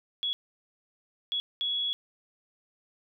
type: tone bursts at uneven times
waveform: sine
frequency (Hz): 3362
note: G#7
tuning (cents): +20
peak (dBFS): -27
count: 3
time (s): 0.23-0.33 / 1.32-1.4 / 1.61-1.93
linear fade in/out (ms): 0
effects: none